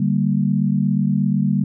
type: chord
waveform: sine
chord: G minor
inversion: second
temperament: equal with one note detuned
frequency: 147.68 / 196 / 233.1 Hz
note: D3 / G3 / Bb3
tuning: +10 / 0 / 0 cents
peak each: -20 / -18 / -22 dBFS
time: 0-1.64 s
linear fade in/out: 5 ms
effects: none